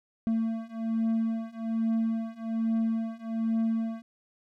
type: beating tone pair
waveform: triangle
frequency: 224.8 / 226 Hz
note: A3 / A3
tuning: +37 / +47 cents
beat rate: 1.2 Hz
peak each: -28 / -27 dBFS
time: 0.27-4.02 s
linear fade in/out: 0 ms
effects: none